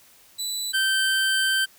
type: tone pair in turn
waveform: 25% pulse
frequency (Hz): 3969 / 1554.3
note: B7 / G6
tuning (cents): +8 / -15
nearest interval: octave + major third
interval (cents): 1623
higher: first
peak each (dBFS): -23 / -16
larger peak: second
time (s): 0.38-0.73 / 0.73-1.66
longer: second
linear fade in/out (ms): 20
effects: white hiss -54 dBFS RMS until 1.78 s